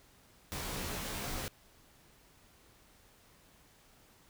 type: noise with comb filter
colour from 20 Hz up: pink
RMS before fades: -39 dBFS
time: 0.52-1.48 s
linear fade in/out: 0 ms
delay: 18 ms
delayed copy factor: -0.7
effects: pink hiss -63 dBFS RMS until 4.29 s